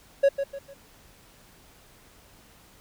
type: tone with echo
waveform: triangle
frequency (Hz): 554.4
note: C#5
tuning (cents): 0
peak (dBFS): -13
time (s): 0.23-0.29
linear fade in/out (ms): 10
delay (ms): 150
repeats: 3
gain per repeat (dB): -9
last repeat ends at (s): 0.74
effects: pink hiss -55 dBFS RMS until 2.8 s